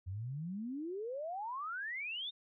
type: exponential sweep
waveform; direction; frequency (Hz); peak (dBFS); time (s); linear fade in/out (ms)
sine; up; 87.31 to 3695; -38; 0.06-2.31; 20
effects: none